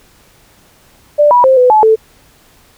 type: tone with pitch steps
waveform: sine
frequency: 590 / 975 / 526 / 499.9 / 860 / 440.8 Hz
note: D5 / B5 / C5 / B4 / A5 / A4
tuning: +8 / -23 / +9 / +21 / -40 / +3 cents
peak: -4 dBFS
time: 1.18-1.96 s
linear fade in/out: 20 ms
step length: 130 ms
effects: pink hiss -47 dBFS RMS until 2.77 s